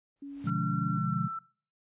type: noise with exponential growth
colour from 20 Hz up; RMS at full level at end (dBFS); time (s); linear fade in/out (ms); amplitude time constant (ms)
pink; -47; 0.16-0.5; 2; 73
type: tone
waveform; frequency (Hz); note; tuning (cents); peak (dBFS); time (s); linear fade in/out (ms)
sine; 281.1; C#4; +24; -39; 0.22-0.98; 5
type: chord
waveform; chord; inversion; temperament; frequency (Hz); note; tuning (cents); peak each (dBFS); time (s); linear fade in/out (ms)
sine; B diminished seventh; none; equal with one note detuned; 123.47 / 146.83 / 172.91 / 207.7; B2 / D3 / F3 / Ab3; 0 / 0 / -17 / 0; -35 / -33 / -32 / -35; 0.44-1.28; 10
type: tone with pitch glide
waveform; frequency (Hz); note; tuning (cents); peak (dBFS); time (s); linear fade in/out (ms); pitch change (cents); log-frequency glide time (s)
sine; 1361 to 1332.2; F6 to E6; -45 to +18; -34; 0.47-1.39; 5; -37; 0.85-1.27
effects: noise-tail reverb RT60 0.5 s tail -24 dB re dry + resampled to 8000 Hz